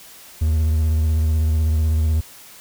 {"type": "tone with vibrato", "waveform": "triangle", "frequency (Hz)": 78.5, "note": "D#2", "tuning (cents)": 16, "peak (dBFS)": -13, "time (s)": [0.41, 2.21], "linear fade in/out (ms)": 10, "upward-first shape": "sine", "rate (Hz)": 16, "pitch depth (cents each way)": 44, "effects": ["white hiss -43 dBFS RMS until 2.6 s"]}